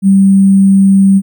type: tone with sample-and-hold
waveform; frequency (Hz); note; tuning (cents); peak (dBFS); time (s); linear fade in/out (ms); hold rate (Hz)
sine; 194.4; G3; -14; -3; 0.02-1.22; 50; 8820
effects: none